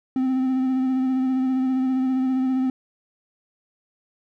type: tone with vibrato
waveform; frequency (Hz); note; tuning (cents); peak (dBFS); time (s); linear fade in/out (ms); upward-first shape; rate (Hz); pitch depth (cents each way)
triangle; 260; C4; -11; -17; 0.16-2.7; 2; triangle; 15; 28
effects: none